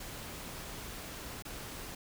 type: noise with dropouts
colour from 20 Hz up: pink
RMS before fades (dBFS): -44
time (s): 0-1.95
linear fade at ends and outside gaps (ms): 5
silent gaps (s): 1.424-1.45
effects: none